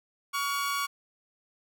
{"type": "tone pair together", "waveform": "sawtooth", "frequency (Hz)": [1127.1, 1420], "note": ["C#6", "F6"], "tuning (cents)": [28, 28], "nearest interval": "major third", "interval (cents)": 400, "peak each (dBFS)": [-25, -32], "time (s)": [0.33, 0.87], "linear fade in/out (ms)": 20, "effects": []}